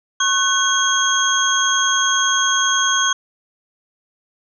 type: tone cluster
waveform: sine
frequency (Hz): 1090 / 1505 / 3283 / 6390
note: C#6 / F#6 / G#7 / G8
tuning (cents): -29 / +29 / -21 / +32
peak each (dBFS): -20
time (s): 0.2-3.13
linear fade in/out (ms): 5
effects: none